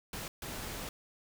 pink noise bursts at uneven times, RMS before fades -41 dBFS, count 2, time 0.13-0.28 / 0.42-0.89 s, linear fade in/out 2 ms, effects none

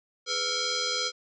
sine tone with frequency modulation, 415.3 Hz, G#4, in tune, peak -26 dBFS, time 0.26-1.12 s, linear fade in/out 50 ms, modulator 913 Hz, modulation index 6, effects none

